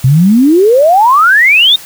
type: exponential sweep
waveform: sine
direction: up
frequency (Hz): 123.47 to 3755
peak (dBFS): -3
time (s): 0.04-1.76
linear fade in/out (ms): 5
effects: white hiss -31 dBFS RMS until 1.85 s